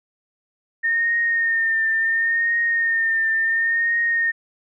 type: tone with vibrato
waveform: sine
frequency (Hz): 1828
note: A#6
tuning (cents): -34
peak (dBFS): -17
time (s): 0.83-4.32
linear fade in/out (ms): 20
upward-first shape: triangle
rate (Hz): 0.71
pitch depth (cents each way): 37
effects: none